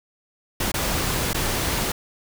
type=noise with dropouts; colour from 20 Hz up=pink; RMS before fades=-24 dBFS; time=0.6-1.92 s; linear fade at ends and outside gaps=5 ms; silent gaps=0.718-0.74 / 1.333-1.344 s; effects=none